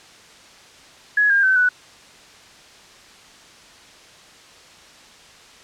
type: tone with pitch steps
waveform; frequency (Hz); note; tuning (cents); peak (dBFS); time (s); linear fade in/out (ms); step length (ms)
sine; 1680 / 1609 / 1532 / 1484; G#6 / G6 / G6 / F#6; +19 / +45 / -40 / +5; -13; 1.17-1.69; 5; 130
effects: white hiss -46 dBFS RMS until 5.63 s + low-pass 6000 Hz 12 dB/octave